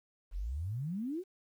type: exponential sweep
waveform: sine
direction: up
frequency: 38.89 to 393.2 Hz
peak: -34 dBFS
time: 0.31-1.24 s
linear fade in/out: 50 ms
effects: 11-bit